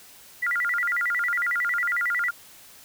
sine tone with vibrato, 1661.2 Hz, G#6, in tune, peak -22 dBFS, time 0.42-2.31 s, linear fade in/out 10 ms, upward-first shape square, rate 11 Hz, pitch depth 290 cents each way, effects white hiss -49 dBFS RMS until 2.84 s

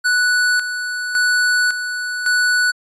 square tone with tremolo, 1480 Hz, F#6, in tune, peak -14 dBFS, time 0.04-2.72 s, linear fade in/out 20 ms, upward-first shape square, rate 0.9 Hz, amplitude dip 60%, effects resampled to 22050 Hz

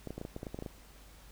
clicks, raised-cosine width 2 ms, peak -26 dBFS, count 12, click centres 0.073 / 0.106 / 0.18 / 0.214 / 0.251 / 0.364 / 0.431 / 0.468 / 0.545 / 0.589 / 0.624 / 0.662 s, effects added 50 Hz sine -55 dBFS peak until 1.31 s + pink hiss -58 dBFS RMS until 1.31 s

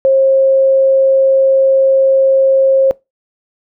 sine tone, 536 Hz, C5, 42 cents sharp, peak -6 dBFS, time 0.05-2.91 s, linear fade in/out 0 ms, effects noise-tail reverb RT60 0.2 s tail -22 dB re dry

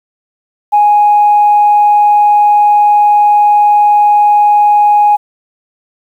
sine tone, 830.6 Hz, G#5, in tune, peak -3 dBFS, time 0.72-5.17 s, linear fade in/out 20 ms, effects tanh soft clip ceiling 0 dBFS + 7-bit

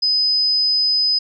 sine tone, 5020 Hz, D#8, 15 cents sharp, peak -14 dBFS, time 0.02-1.19 s, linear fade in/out 10 ms, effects none

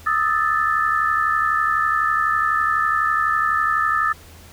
sine tone cluster, 1233 / 1305 / 1757 Hz, D#6 / E6 / A6, -16 / -18 / -3 cents, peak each -21 dBFS, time 0.06-4.13 s, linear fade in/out 10 ms, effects added 82 Hz sine -45 dBFS peak until 4.52 s + pink hiss -46 dBFS RMS until 4.52 s

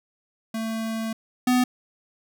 square tone pair in turn, 223.5 / 250.2 Hz, A3 / B3, +27 / +23 cents, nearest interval major second, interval 196 cents, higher second, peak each -27 / -18 dBFS, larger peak second, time 0.54-1.13 / 1.47-1.64 s, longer first, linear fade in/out 5 ms, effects none

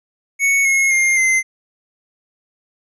square tone with pitch steps, 2217 / 2168 / 2119 / 2072 Hz, C#7 / C#7 / C7 / C7, 0 / -39 / +21 / -17 cents, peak -13 dBFS, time 0.39-1.43 s, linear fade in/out 50 ms, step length 260 ms, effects resampled to 24000 Hz

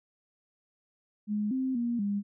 sine tone with pitch steps, 209.3 / 261.3 / 237.3 / 202.5 Hz, G#3 / C4 / A#3 / G#3, +14 / -2 / +31 / -43 cents, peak -27 dBFS, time 1.27-2.23 s, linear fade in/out 50 ms, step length 240 ms, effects none

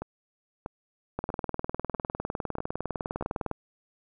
two click trains, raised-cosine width 1 ms, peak -16 / -20 dBFS, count 47 / 6, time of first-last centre 1.19-3.513 / 0.02-3.225 s, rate 19.8 / 1.56 Hz, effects none

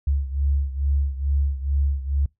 sine beating tone pair, 69.3 / 71.6 Hz, C#2 / D2, 0 / -43 cents, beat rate 2.3 Hz, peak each -21 / -25 dBFS, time 0.07-2.26 s, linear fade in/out 5 ms, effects noise-tail reverb RT60 0.2 s tail -26 dB re dry

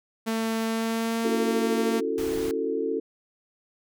sawtooth tone with pitch glide, 224.3 to 228.5 Hz, A3 to A#3, +34 to -34 cents, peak -21 dBFS, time 0.26-2.01 s, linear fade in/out 20 ms, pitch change +32 cents, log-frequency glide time 0.63-1.23 s
sine chord, F# minor seventh, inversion second, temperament just, 277.5 / 333 / 370 / 444 Hz, C#4 / E4 / F#4 / A4, +2 / +18 / 0 / +16 cents, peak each -32 / -32 / -32 / -27 dBFS, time 1.24-3 s, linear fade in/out 10 ms
pink noise, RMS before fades -38 dBFS, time 2.18-2.51 s, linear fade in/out 0 ms
effects none

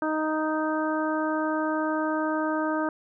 harmonic tone, 311.1 Hz, D#4, in tune, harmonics 1 / 2 / 3 / 4 / 5, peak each -27 / -30 / -32 / -33 / -34 dBFS, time 0.02-2.89 s, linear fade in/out 2 ms, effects none

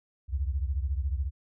sine beating tone pair, 65.41 / 79.41 Hz, C2 / D#2, 0 / +36 cents, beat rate 14 Hz, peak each -28 / -32 dBFS, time 0.28-1.31 s, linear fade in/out 50 ms, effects none

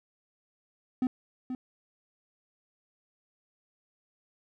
triangle tone with echo, 254.5 Hz, C4, 48 cents flat, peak -22 dBFS, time 1.02-1.07 s, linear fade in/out 2 ms, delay 480 ms, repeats 1, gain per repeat -8 dB, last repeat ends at 1.55 s, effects none

